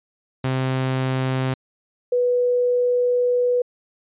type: tone pair in turn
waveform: sawtooth / sine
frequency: 130.81 / 491.6 Hz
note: C3 / B4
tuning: 0 / -8 cents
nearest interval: octave + major seventh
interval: 2292 cents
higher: second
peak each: -16 dBFS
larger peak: neither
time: 0.44-1.54 / 2.12-3.62 s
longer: second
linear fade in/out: 5 ms
effects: resampled to 8000 Hz